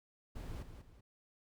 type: noise with echo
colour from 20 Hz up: brown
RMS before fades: -44 dBFS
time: 0.35-0.63 s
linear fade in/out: 10 ms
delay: 190 ms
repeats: 2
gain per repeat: -8 dB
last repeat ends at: 1.01 s
effects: none